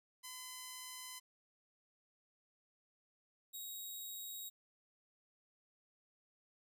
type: tone pair in turn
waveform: 5% pulse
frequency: 1017 / 3797 Hz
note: C6 / A#7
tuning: -50 / +31 cents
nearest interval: octave + major seventh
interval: 2281 cents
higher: second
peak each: -35 / -37 dBFS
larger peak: first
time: 0.23-1.2 / 3.53-4.5 s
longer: neither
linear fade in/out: 20 ms
effects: none